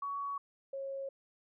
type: tone pair in turn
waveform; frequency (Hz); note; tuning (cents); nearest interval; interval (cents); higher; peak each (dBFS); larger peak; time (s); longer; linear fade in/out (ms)
sine; 1124 / 545.1; C#6 / C#5; +24 / -29; octave + minor second; 1253; first; -35 / -37; first; 0.02-0.38 / 0.73-1.09; neither; 5
effects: none